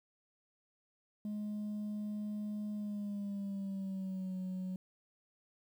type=tone with pitch glide; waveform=sine; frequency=209.5 to 185.57 Hz; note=G#3 to F#3; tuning=+15 to +5 cents; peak=-34 dBFS; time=1.25-4.76 s; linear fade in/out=2 ms; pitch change=-210 cents; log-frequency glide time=2.73-4.37 s; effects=tanh soft clip ceiling -36 dBFS + 11-bit